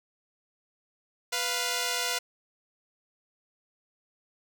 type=tone pair together; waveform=5% pulse; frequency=493.9 / 698.5 Hz; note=B4 / F5; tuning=0 / 0 cents; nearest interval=tritone; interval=600 cents; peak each=-19 dBFS; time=1.32-2.19 s; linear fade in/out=10 ms; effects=none